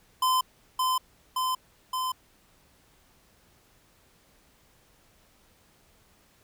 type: tone with echo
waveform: square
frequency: 1026 Hz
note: C6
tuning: 34 cents flat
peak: -22 dBFS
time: 0.22-0.41 s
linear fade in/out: 5 ms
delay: 570 ms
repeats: 3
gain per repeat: -2 dB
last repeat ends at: 2.12 s
effects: pink hiss -62 dBFS RMS until 6.43 s